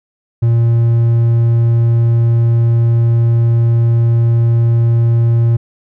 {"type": "tone", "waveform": "triangle", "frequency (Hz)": 116.54, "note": "A#2", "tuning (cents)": 0, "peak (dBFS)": -6, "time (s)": [0.42, 5.57], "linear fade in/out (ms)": 10, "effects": []}